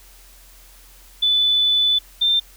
sine tone pair in turn, 3489 / 3583 Hz, A7 / A7, -15 / +31 cents, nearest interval unison, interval 46 cents, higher second, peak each -14 dBFS, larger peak neither, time 1.22-1.99 / 2.21-2.4 s, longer first, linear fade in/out 10 ms, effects added 43 Hz sine -47 dBFS peak until 2.56 s + white hiss -49 dBFS RMS until 2.56 s

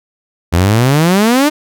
sawtooth exponential sweep, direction up, 81 to 310 Hz, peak -4 dBFS, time 0.52-1.5 s, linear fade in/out 20 ms, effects none

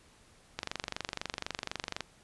click train, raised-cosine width 0.2 ms, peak -16 dBFS, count 35, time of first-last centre 0.59-2.007 s, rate 24 Hz, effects pink hiss -61 dBFS RMS until 2.23 s + resampled to 24000 Hz

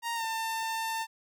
sawtooth tone with pitch glide, 932.3 to 897.4 Hz, A#5 to A5, 0 to +34 cents, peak -27 dBFS, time 0.02-1.07 s, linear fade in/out 50 ms, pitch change -66 cents, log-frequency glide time 0.15-0.24 s, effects none

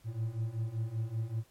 triangle beating tone pair, 109.2 / 114.4 Hz, A2 / A#2, -13 / -32 cents, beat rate 5.2 Hz, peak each -35 / -32 dBFS, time 0.04-1.44 s, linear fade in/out 50 ms, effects pink hiss -65 dBFS RMS until 1.5 s + MP3 64 kbps

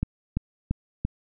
click train, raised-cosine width 5 ms, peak -12 dBFS, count 4, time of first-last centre 0.03-1.05 s, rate 2.94 Hz, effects none

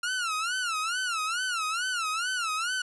sawtooth tone with vibrato, 1382 Hz, F6, 19 cents flat, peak -24 dBFS, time 0.03-2.82 s, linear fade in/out 5 ms, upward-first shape sine, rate 2.3 Hz, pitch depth 170 cents each way, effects resampled to 24000 Hz + 10-bit

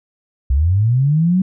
sine linear sweep, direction up, 61 to 191.5 Hz, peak -11 dBFS, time 0.5-1.42 s, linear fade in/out 5 ms, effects none

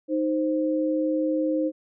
sine tone pair together, 311.1 / 523.2 Hz, D#4 / C5, 0 / 0 cents, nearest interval major sixth, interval 900 cents, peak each -23 / -26 dBFS, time 0.08-1.72 s, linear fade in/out 50 ms, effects none

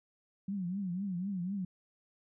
sine tone with vibrato, 187.6 Hz, F#3, 24 cents sharp, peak -33 dBFS, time 0.48-1.65 s, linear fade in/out 5 ms, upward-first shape triangle, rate 4 Hz, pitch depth 170 cents each way, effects none

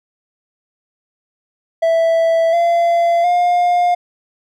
triangle tone with pitch steps, 659.3 / 683.3 / 708.3 Hz, E5 / F5 / F5, 0 / -38 / +24 cents, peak -9 dBFS, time 1.82-3.95 s, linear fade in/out 10 ms, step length 710 ms, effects none

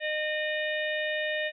harmonic tone with a mistuned harmonic, 612 Hz, D#5, 29 cents flat, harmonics 1 / 3 / 4 / 5 / 6, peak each -31 / -31 / -38 / -39 / -40 dBFS, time 0-1.52 s, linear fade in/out 50 ms, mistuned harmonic 5, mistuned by -68 cents, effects none

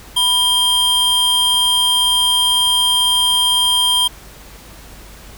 square tone pair together, 993 / 3191 Hz, B5 / G7, +9 / +30 cents, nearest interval octave + minor sixth, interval 2021 cents, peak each -23 / -13 dBFS, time 0.16-4.08 s, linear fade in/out 10 ms, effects added 50 Hz sine -40 dBFS peak until 5.37 s + pink hiss -40 dBFS RMS until 5.37 s

